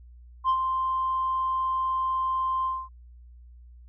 sine tone with ADSR envelope, 1046 Hz, C6, 1 cent flat, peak -16 dBFS, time 0.44-2.89 s, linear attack 52 ms, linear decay 69 ms, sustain -7 dB, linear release 240 ms, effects tanh soft clip ceiling -18 dBFS + added 60 Hz sine -46 dBFS peak until 3.88 s

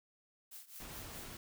blue noise with tremolo, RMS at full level -49 dBFS, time 0.51-1.36 s, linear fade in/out 10 ms, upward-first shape triangle, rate 4.8 Hz, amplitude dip 90%
pink noise, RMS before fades -49 dBFS, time 0.8-1.37 s, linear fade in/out 2 ms
effects none

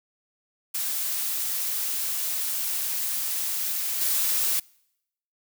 blue noise with level steps, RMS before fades -28 / -24 dBFS, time 0.74-4.6 s, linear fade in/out 10 ms, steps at 4.01 s, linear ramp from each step 5 ms, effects noise-tail reverb RT60 0.8 s tail -26 dB re dry

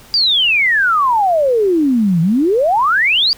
sine exponential two-way sweep, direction down then up, 4848 to 158.8 to 4848 Hz, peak -10 dBFS, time 0.14-3.33 s, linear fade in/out 0 ms, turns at 2.21 s, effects pink hiss -42 dBFS RMS until 3.37 s

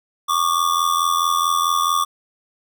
square ring-modulated tone, 1157 Hz, D6, 26 cents flat, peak -14 dBFS, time 0.28-2.05 s, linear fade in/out 20 ms, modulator 42.3 Hz, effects none

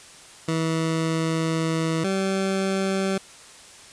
20% pulse tone pair in turn, 162 / 192.65 Hz, E3 / G3, -30 / -30 cents, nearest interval minor third, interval 300 cents, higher second, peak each -17 / -17 dBFS, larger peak neither, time 0.48-2.04 / 2.04-3.18 s, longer first, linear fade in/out 5 ms, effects white hiss -46 dBFS RMS until 3.92 s + resampled to 22050 Hz

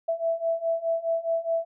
sine beating tone pair, 659.3 / 664.1 Hz, E5 / E5, 0 / +13 cents, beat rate 4.8 Hz, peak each -28 / -26 dBFS, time 0.08-1.65 s, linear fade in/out 10 ms, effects none

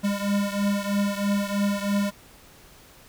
square beating tone pair, 200.8 / 203.9 Hz, G3 / G#3, +42 / -32 cents, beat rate 3.1 Hz, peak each -25 / -28 dBFS, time 0.03-2.11 s, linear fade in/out 20 ms, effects pink hiss -51 dBFS RMS until 3.08 s

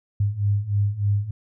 sine beating tone pair, 100 / 103.3 Hz, G2 / G#2, +35 / -9 cents, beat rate 3.3 Hz, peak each -24 / -21 dBFS, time 0.2-1.31 s, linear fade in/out 5 ms, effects none

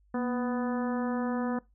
harmonic tone with a mistuned harmonic, 248.5 Hz, B3, 11 cents sharp, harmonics 1 / 2 / 3 / 4 / 5 / 6 / 7, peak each -29 / -35 / -39 / -41 / -43 / -45 / -46 dBFS, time 0.14-1.59 s, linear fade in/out 5 ms, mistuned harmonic 1, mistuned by -61 cents, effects noise-tail reverb RT60 0.2 s tail -21 dB re dry + added 50 Hz sine -61 dBFS peak until 1.74 s

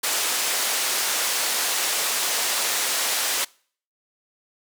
white band-pass noise, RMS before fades -24 dBFS, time 0.03-3.45 s, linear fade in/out 10 ms, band 440 to 10000 Hz, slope 12 dB/octave, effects noise-tail reverb RT60 0.5 s tail -25 dB re dry

